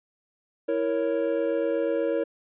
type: chord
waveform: triangle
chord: A# diminished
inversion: second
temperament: equal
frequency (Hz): 329.6 / 466.2 / 554.4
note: E4 / A#4 / C#5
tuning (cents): 0 / 0 / 0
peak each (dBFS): -27 / -25 / -25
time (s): 0.68-2.24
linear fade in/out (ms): 10
effects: resampled to 8000 Hz